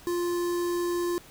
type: tone with notch filter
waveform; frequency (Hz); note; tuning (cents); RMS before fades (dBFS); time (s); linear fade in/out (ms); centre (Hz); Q
square; 349.2; F4; 0; -28; 0.07-1.18; 0; 2600; 0.96
effects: pink hiss -51 dBFS RMS until 1.3 s